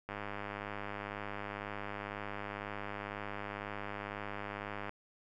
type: click train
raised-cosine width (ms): 0.5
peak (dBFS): -25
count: 491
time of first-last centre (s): 0.09-4.894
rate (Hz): 102
effects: none